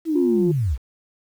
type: linear sweep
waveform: sine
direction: down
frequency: 334.4 to 52 Hz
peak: -18 dBFS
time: 0.05-0.78 s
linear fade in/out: 50 ms
type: tone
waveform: sine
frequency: 351.4 Hz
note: F4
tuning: 11 cents sharp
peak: -17 dBFS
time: 0.15-0.52 s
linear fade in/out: 10 ms
effects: tanh soft clip ceiling -8 dBFS + 8-bit